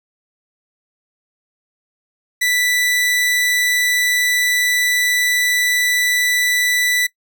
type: tone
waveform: sawtooth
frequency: 1975.5 Hz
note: B6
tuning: in tune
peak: -11 dBFS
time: 2.41-7.07 s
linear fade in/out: 10 ms
effects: noise-tail reverb RT60 0.1 s tail -21 dB re dry